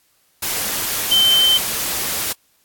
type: tone in noise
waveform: sine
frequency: 3091 Hz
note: G7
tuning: 25 cents flat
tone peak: -11 dBFS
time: 1.11-1.58 s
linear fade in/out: 10 ms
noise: white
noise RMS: -22 dBFS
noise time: 0.42-2.33 s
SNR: +8 dB
effects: white hiss -60 dBFS RMS until 2.64 s + AAC 64 kbps